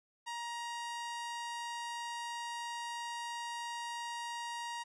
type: tone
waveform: sawtooth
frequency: 943 Hz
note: A#5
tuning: 20 cents sharp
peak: -35 dBFS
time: 0.26-4.84 s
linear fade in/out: 20 ms
effects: resampled to 22050 Hz + 12-bit